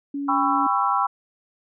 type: tone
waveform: sine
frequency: 282.1 Hz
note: C#4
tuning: 30 cents sharp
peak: -25 dBFS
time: 0.14-0.67 s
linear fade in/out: 5 ms
type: chord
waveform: sine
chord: C# half-diminished seventh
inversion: second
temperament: just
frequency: 798.3 / 997.9 / 1108.7 / 1330.5 Hz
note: G5 / B5 / C#6 / E6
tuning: +31 / +18 / 0 / +16 cents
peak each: -24 dBFS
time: 0.28-1.07 s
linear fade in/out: 10 ms
effects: none